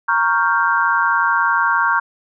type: chord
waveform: sine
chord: G half-diminished seventh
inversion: first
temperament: equal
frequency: 932.3 / 1108.7 / 1396.9 / 1568 Hz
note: Bb5 / Db6 / F6 / G6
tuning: 0 / 0 / 0 / 0 cents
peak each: -19 dBFS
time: 0.08-2 s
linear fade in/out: 10 ms
effects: none